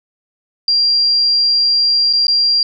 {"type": "tone with dropouts", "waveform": "sine", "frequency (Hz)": 4759, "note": "D8", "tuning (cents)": 22, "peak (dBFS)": -10, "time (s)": [0.68, 2.63], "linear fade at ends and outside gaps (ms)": 2, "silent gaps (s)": [[2.129, 2.134], [2.269, 2.281]], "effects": []}